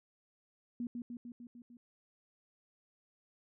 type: tone with echo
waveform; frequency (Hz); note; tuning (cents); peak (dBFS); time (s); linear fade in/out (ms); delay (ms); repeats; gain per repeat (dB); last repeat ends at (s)
sine; 240.3; B3; -47; -35; 0.8-0.87; 2; 150; 6; -3; 1.77
effects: none